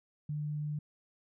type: tone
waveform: sine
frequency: 149.4 Hz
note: D3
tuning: 30 cents sharp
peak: -33 dBFS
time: 0.29-0.79 s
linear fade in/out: 5 ms
effects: none